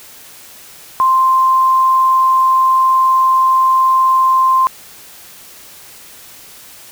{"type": "tone", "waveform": "sine", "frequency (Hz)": 1046.5, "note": "C6", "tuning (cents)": 0, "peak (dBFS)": -8, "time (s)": [1, 4.67], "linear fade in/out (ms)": 0, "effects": ["white hiss -38 dBFS RMS until 6.91 s"]}